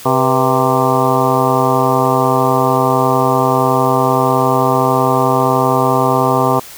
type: harmonic tone with a mistuned harmonic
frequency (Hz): 130.81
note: C3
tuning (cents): 0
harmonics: 1 / 2 / 3 / 4 / 5 / 6 / 7 / 8 / 9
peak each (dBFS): -19 / -19 / -19 / -19 / -19 / -19 / -19 / -19 / -19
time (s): 0.05-6.6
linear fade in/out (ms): 10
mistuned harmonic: 4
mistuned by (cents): -100
effects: white hiss -34 dBFS RMS until 6.77 s